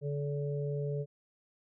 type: harmonic tone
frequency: 143.8 Hz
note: D3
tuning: 36 cents flat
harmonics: 1 / 3 / 4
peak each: -33 / -37 / -43 dBFS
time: 0.01-1.06 s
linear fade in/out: 50 ms
effects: none